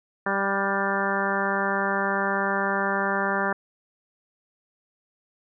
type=harmonic tone with a mistuned harmonic; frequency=196.6 Hz; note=G3; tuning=5 cents sharp; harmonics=1 / 2 / 3 / 4 / 5 / 6 / 7 / 8 / 9; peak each=-31 / -31 / -31 / -31 / -31 / -31 / -31 / -31 / -31 dBFS; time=0.26-3.53 s; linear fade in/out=5 ms; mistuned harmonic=7; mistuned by=+44 cents; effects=none